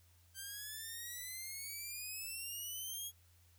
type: exponential sweep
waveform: 5% pulse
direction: up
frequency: 1560 to 3322 Hz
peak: -34 dBFS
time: 0.34-3.12 s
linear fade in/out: 50 ms
effects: added 86 Hz sine -65 dBFS peak until 3.58 s + white hiss -71 dBFS RMS until 3.58 s